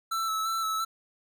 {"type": "tone with vibrato", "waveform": "square", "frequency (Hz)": 1318.5, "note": "E6", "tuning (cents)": 0, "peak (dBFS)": -28, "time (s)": [0.11, 0.85], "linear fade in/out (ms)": 10, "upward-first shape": "square", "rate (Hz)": 2.9, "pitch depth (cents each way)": 19, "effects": []}